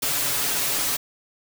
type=noise with comb filter; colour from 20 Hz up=white; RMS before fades=-24 dBFS; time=0.02-0.97 s; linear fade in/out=10 ms; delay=7 ms; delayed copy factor=+0.85; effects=none